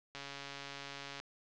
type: click train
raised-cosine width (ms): 0.2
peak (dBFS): -27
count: 148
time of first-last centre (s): 0.15-1.2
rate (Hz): 140
effects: low-pass 6000 Hz 12 dB/octave